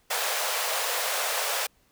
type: high-pass noise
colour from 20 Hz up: pink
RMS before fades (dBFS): -28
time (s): 0.1-1.67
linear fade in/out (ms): 10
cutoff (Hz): 490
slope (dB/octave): 48
effects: pink hiss -65 dBFS RMS until 1.91 s